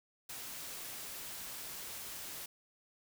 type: noise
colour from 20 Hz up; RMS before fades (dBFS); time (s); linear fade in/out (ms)
white; -45; 0.29-2.46; 5
effects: none